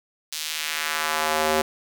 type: tone with high-pass filter sweep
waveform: square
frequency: 77.78 Hz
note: D#2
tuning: in tune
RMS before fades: -25 dBFS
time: 0.32-1.62 s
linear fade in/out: 5 ms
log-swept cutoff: 4300 to 420 Hz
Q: 1.1
effects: none